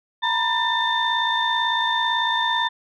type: tone cluster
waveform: sine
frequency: 924 / 982 / 1789 / 3587 Hz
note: A#5 / B5 / A6 / A7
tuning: -16 / -10 / +28 / +33 cents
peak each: -24 dBFS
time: 0.22-2.69 s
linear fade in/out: 20 ms
effects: tanh soft clip ceiling -10 dBFS